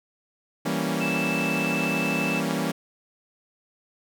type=chord; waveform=sawtooth; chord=E diminished seventh; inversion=none; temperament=equal; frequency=164.81 / 196 / 233.1 / 277.2 Hz; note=E3 / G3 / Bb3 / Db4; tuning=0 / 0 / 0 / 0 cents; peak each=-26 dBFS; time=0.65-2.72 s; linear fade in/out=10 ms
type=tone; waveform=sine; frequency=2637 Hz; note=E7; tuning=in tune; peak=-27 dBFS; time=1-2.41 s; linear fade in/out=20 ms
effects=none